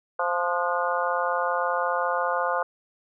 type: harmonic tone with a mistuned harmonic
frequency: 174.61 Hz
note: F3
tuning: in tune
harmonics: 3 / 4 / 5 / 6 / 7 / 8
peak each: -28 / -30 / -30 / -30 / -30 / -31 dBFS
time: 0.19-2.63 s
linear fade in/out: 5 ms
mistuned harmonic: 8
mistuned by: +60 cents
effects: none